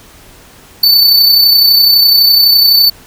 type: tone with amplitude modulation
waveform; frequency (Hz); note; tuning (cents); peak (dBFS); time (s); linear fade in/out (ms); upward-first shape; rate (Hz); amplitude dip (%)
square; 4511; C#8; +29; -3; 0.83-2.9; 5; sine; 31.9; 40
effects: pink hiss -39 dBFS RMS until 3.06 s